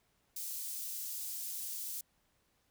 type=high-pass noise; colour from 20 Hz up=white; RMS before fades=-41 dBFS; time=0.36-2.01 s; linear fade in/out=5 ms; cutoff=6100 Hz; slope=12 dB/octave; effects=pink hiss -75 dBFS RMS until 2.7 s